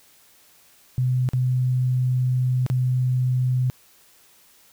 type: tone with dropouts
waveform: sine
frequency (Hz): 126.9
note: B2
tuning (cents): +47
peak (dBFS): -18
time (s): 0.98-3.7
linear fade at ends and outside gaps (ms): 0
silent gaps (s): 1.289-1.334 / 2.664-2.7
effects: white hiss -55 dBFS RMS until 4.72 s